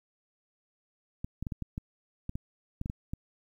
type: clicks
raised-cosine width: 5 ms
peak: -22 dBFS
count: 12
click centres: 1.245 / 1.426 / 1.468 / 1.522 / 1.623 / 1.779 / 2.294 / 2.355 / 2.814 / 2.859 / 2.899 / 3.135 s
effects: 10-bit